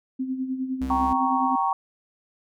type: tone with tremolo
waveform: sine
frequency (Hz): 260.5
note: C4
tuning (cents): -7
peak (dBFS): -23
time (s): 0.19-1.56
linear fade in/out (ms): 10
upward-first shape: sine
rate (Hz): 9.8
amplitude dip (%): 60
type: tone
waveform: square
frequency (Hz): 66.4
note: C2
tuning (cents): +26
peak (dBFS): -32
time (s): 0.81-1.13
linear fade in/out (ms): 5
type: chord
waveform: sine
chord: G diminished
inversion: none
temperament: equal with one note detuned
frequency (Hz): 778.1 / 932.3 / 1108.7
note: G5 / Bb5 / Db6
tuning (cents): -13 / 0 / 0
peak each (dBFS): -25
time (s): 0.9-1.73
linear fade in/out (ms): 2
effects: none